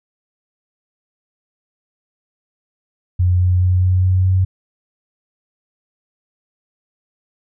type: tone with pitch steps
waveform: sine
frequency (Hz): 89.7 / 90.43 / 91.16 / 91.9 / 92.65 / 93.4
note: F2 / F#2 / F#2 / F#2 / F#2 / F#2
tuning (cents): +47 / -39 / -25 / -11 / +3 / +17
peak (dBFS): -11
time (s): 3.19-4.45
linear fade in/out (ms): 10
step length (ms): 210
effects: none